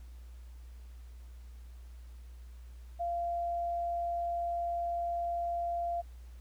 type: tone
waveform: sine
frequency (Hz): 690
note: F5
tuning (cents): -21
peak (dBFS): -31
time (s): 2.99-6.02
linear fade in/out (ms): 20
effects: added 60 Hz sine -46 dBFS peak until 6.4 s + pink hiss -66 dBFS RMS until 6.4 s